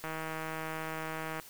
click train, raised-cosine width 0.5 ms, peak -23 dBFS, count 217, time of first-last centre 0.04-1.398 s, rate 159 Hz, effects white hiss -52 dBFS RMS until 1.49 s

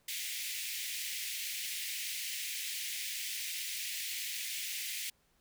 pink high-pass noise, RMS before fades -39 dBFS, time 0.08-5.1 s, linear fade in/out 5 ms, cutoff 2000 Hz, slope 48 dB/octave, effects pink hiss -72 dBFS RMS until 5.4 s

